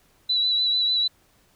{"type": "tone with vibrato", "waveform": "sine", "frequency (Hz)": 3951, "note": "B7", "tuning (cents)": 0, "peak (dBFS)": -19, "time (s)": [0.29, 1.08], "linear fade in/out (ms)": 10, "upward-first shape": "sine", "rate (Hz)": 6.7, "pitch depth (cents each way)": 27, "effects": ["pink hiss -61 dBFS RMS until 1.55 s"]}